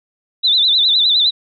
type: tone with vibrato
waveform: sine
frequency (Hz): 3758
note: A#7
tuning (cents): +13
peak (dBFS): -10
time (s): 0.43-1.31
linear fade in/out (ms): 20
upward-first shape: sine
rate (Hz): 9.7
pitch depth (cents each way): 130
effects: none